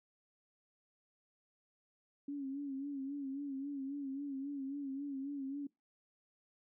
sine tone with vibrato, 277.2 Hz, C#4, in tune, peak -38 dBFS, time 2.28-5.67 s, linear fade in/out 5 ms, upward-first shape sine, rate 3.7 Hz, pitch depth 66 cents each way, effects noise-tail reverb RT60 0.2 s tail -22 dB re dry

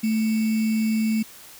sine tone with sample-and-hold, 220 Hz, A3, in tune, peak -19 dBFS, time 0.03-1.23 s, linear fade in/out 10 ms, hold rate 2450 Hz, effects white hiss -45 dBFS RMS until 1.59 s

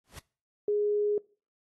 pink noise with exponential growth, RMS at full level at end -41 dBFS, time 0.04-0.19 s, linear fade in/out 2 ms, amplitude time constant 32 ms
sine tone, 415.3 Hz, G#4, in tune, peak -24 dBFS, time 0.68-1.18 s, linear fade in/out 2 ms
effects noise-tail reverb RT60 0.4 s tail -23 dB re dry + AAC 32 kbps

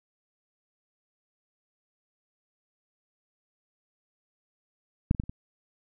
clicks, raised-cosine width 5 ms, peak -9 / -24 / -14 / -30 / -25 dBFS, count 5, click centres 5.111 / 5.148 / 5.199 / 5.237 / 5.295 s, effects none

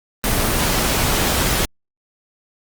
pink noise, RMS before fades -18 dBFS, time 0.24-1.65 s, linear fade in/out 0 ms, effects Opus 24 kbps

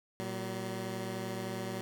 15% pulse tone pair together, 116.6 / 189.81 Hz, A#2 / F#3, +1 / +44 cents, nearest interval minor sixth, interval 843 cents, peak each -33 / -32 dBFS, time 0.2-1.81 s, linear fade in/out 0 ms, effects none

